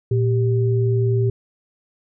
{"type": "tone pair together", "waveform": "sine", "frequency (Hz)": [116.14, 392], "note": ["A#2", "G4"], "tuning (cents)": [-6, 0], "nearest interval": "octave + major sixth", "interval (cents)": 2106, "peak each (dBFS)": [-16, -22], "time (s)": [0.11, 1.3], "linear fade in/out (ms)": 5, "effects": []}